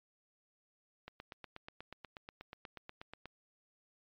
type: click train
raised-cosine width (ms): 0.3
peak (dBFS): -30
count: 19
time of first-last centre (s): 1.08-3.257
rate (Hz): 8.27
effects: low-pass 5000 Hz 12 dB/octave + MP3 64 kbps